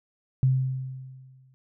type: tone with exponential decay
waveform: sine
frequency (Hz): 130.81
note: C3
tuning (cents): 0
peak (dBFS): -16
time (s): 0.43-1.54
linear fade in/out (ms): 0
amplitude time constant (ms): 240
effects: none